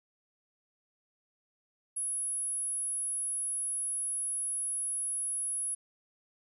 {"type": "tone", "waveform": "sine", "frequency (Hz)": 10700, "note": "E9", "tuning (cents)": 25, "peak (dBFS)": -31, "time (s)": [1.96, 5.75], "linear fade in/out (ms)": 10, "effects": []}